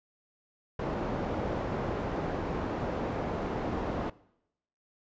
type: low-pass noise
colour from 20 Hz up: white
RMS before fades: -33 dBFS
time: 0.79-4.1 s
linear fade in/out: 5 ms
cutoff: 620 Hz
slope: 12 dB/octave
effects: noise-tail reverb RT60 0.8 s tail -21 dB re dry + resampled to 16000 Hz